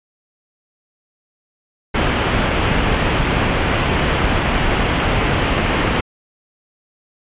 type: low-pass noise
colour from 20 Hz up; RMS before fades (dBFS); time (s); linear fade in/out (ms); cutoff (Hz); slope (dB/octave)
pink; -17; 1.94-6.01; 10; 3300; 48
effects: resampled to 8000 Hz